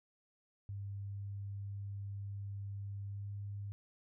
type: tone with pitch glide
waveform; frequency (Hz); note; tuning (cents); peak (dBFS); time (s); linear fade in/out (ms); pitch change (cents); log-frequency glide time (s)
sine; 99.9 to 101; G2 to G#2; +33 to -48; -40; 0.69-3.72; 0; +19; 3.05-3.3
effects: none